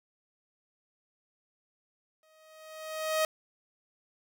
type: tone with exponential growth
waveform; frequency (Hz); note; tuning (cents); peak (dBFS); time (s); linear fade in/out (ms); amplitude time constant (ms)
sawtooth; 629; D#5; +19; -20; 2.23-3.25; 1; 220
effects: none